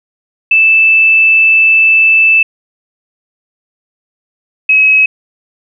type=tone pair in turn; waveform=sine; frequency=2637 / 2559 Hz; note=E7 / D#7; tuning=0 / +48 cents; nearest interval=minor second; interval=52 cents; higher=first; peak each=-4 dBFS; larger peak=neither; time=0.51-2.43 / 4.69-5.06 s; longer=first; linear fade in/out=5 ms; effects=none